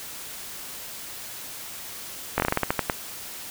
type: slowing click train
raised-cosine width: 0.5 ms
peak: -6 dBFS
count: 11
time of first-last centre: 2.38-2.898 s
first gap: 19 ms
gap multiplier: 1.21
effects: white hiss -38 dBFS RMS until 3.5 s